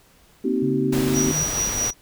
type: chord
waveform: sine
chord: C minor seventh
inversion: third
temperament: equal with one note detuned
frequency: 233.1 / 261.6 / 311.1 / 383.3 Hz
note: Bb3 / C4 / Eb4 / G4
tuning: 0 / 0 / 0 / -39 cents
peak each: -26 / -23 / -27 / -24 dBFS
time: 0.44-1.32 s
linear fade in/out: 10 ms
type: tone with pitch glide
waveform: sine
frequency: 140 to 154.45 Hz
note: C#3 to D#3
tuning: +18 to -12 cents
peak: -26 dBFS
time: 0.62-1.44 s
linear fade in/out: 5 ms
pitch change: +170 cents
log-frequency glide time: 1.13-1.33 s
type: noise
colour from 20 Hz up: pink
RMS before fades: -29 dBFS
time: 0.92-1.91 s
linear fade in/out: 10 ms
type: tone with tremolo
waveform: sine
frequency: 5800 Hz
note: F#8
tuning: 35 cents flat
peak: -20 dBFS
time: 1.13-1.94 s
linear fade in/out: 50 ms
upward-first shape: sine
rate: 4.6 Hz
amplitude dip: 50%
effects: pink hiss -55 dBFS RMS until 2.01 s